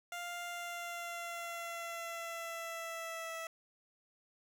15% pulse tone with pitch glide, 698.5 to 655.5 Hz, F5 to E5, 0 to -10 cents, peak -34 dBFS, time 0.12-3.47 s, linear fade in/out 2 ms, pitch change -110 cents, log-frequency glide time 0.46-3.36 s, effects none

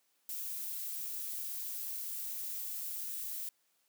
violet noise, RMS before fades -40 dBFS, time 0.29-3.49 s, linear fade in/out 2 ms, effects white hiss -75 dBFS RMS until 3.88 s + high-pass 200 Hz 12 dB/octave

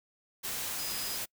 sine tone in noise, 4978 Hz, D#8, in tune, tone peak -40 dBFS, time 0.78-1.18 s, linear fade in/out 20 ms, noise white, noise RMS -36 dBFS, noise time 0.43-1.26 s, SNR -7 dB, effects noise-tail reverb RT60 0.1 s tail -26 dB re dry

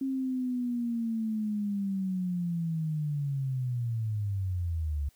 sine linear sweep, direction down, 270 to 69.3 Hz, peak -28 dBFS, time 0.01-5.09 s, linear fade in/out 5 ms, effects white hiss -66 dBFS RMS until 5.15 s

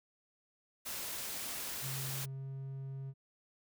white noise, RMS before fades -41 dBFS, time 0.85-2.26 s, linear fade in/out 20 ms
triangle tone with pitch glide, 134 to 135.17 Hz, C3 to C#3, +42 to -43 cents, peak -38 dBFS, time 1.81-3.14 s, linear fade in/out 50 ms, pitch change +15 cents, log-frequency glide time 2.17-2.47 s
effects none

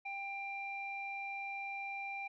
square tone with low-pass filter, 792 Hz, G5, 18 cents sharp, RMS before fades -42 dBFS, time 0.05-2.28 s, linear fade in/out 10 ms, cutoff 2200 Hz, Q 6.8, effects none

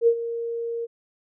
sine tone with ADSR envelope, 465.3 Hz, A#4, 3 cents flat, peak -12 dBFS, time 0.01-0.87 s, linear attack 62 ms, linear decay 72 ms, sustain -14 dB, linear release 30 ms, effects none

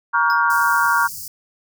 sine chord, G half-diminished seventh, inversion first, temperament just, 940.8 / 1128.9 / 1411.2 / 1568 Hz, Bb5 / Db6 / F6 / G6, +16 / +31 / +18 / 0 cents, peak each -19 / -20 / -18 / -23 dBFS, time 0.13-1.08 s, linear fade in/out 20 ms
square tone with exponential decay, 5090 Hz, D#8, 39 cents sharp, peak -26 dBFS, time 0.3-0.45 s, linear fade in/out 0 ms, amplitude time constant 31 ms
white band-stop noise, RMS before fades -32 dBFS, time 0.5-1.28 s, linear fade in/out 2 ms, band 190 to 4600 Hz, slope 96 dB/octave
effects none

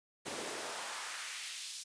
pink noise with high-pass filter sweep, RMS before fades -42 dBFS, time 0.25-1.84 s, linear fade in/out 20 ms, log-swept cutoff 250 to 4800 Hz, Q 1.2, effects resampled to 22050 Hz

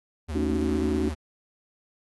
square tone with vibrato, 77.78 Hz, D#2, in tune, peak -30 dBFS, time 0.28-1.15 s, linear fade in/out 20 ms, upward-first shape sine, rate 15 Hz, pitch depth 100 cents each way
sine chord, D# half-diminished seventh, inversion second, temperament just, 224 / 280 / 311.1 / 373.4 Hz, A3 / C#4 / D#4 / F#4, +31 / +18 / 0 / +16 cents, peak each -29 dBFS, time 0.34-1.1 s, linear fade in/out 20 ms
effects AAC 32 kbps

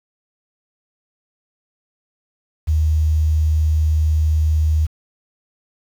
sine tone with quantisation, 77.8 Hz, D#2, in tune, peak -13 dBFS, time 2.67-4.87 s, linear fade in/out 20 ms, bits 7, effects none

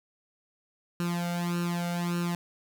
sawtooth tone with flanger, 173.4 Hz, F3, 12 cents flat, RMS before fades -30 dBFS, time 1-2.35 s, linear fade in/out 0 ms, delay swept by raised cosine 0.72 to 1.41 ms, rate 1.7 Hz, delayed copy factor +0.85, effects none

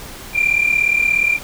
sine tone pair together, 2361 / 2398 Hz, D7 / D7, +9 / +36 cents, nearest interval unison, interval 27 cents, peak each -15 dBFS, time 0.33-1.39 s, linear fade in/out 50 ms, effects tanh soft clip ceiling -7 dBFS + pink hiss -34 dBFS RMS until 1.43 s

